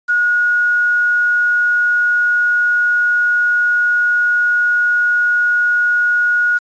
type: tone with quantisation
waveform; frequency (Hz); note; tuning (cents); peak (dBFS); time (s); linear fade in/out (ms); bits
sine; 1448; F#6; -38; -11; 0.08-6.59; 20; 6
effects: resampled to 16000 Hz